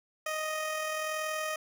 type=tone with amplitude modulation; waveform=15% pulse; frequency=622.3 Hz; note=D#5; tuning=in tune; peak=-24 dBFS; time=0.26-1.56 s; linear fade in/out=5 ms; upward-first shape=sine; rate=41 Hz; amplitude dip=30%; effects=none